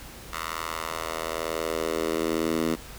10% pulse tone with high-pass filter sweep, 81.1 Hz, E2, 28 cents flat, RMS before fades -29 dBFS, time 0.32-2.76 s, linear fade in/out 20 ms, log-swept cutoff 1200 to 250 Hz, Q 1.7, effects added 50 Hz sine -47 dBFS peak until 2.98 s + pink hiss -44 dBFS RMS until 2.98 s

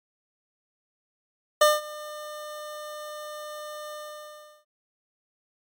25% pulse tone with ADSR envelope, 602 Hz, D5, 43 cents sharp, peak -10 dBFS, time 1.61-4.65 s, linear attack 6 ms, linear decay 190 ms, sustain -22 dB, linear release 710 ms, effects MP3 96 kbps

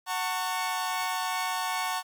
sawtooth chord, F# minor, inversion none, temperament equal with one note detuned, 740 / 899.5 / 1108.7 Hz, F#5 / A5 / C#6, 0 / +38 / 0 cents, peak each -29 dBFS, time 0.06-2.03 s, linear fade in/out 50 ms, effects 10-bit

